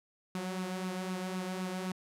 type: tone with flanger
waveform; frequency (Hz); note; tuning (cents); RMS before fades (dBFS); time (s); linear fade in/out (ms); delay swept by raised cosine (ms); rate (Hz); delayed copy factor
sawtooth; 185; F#3; 0; -37; 0.35-1.92; 2; 0.74 to 4.14; 3.9; +0.5
effects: low-pass 12000 Hz 12 dB/octave